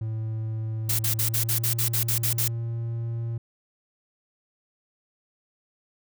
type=tone with pitch glide; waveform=triangle; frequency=110.6 to 115.83 Hz; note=A2 to A#2; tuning=+9 to -11 cents; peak=-25 dBFS; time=0.01-3.38 s; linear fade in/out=5 ms; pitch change=+80 cents; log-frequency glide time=1.12-1.71 s
type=noise bursts; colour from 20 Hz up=blue; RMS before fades=-25 dBFS; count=11; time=0.89-2.48 s; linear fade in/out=5 ms; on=100 ms; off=49 ms
effects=none